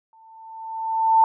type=tone with exponential growth; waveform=sine; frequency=893 Hz; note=A5; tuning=25 cents sharp; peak=-10 dBFS; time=0.13-1.24 s; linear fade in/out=1 ms; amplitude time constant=240 ms; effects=none